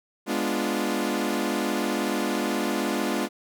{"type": "chord", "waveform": "sawtooth", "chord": "G# diminished seventh", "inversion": "none", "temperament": "equal", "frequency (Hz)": [207.7, 246.9, 293.7, 349.2], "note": ["G#3", "B3", "D4", "F4"], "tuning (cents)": [0, 0, 0, 0], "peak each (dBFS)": -26, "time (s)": [0.26, 3.29], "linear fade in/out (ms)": 50, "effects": []}